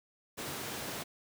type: high-pass noise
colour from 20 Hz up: pink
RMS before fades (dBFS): -40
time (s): 0.37-1.04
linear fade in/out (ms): 20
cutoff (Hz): 140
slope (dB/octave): 12
effects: none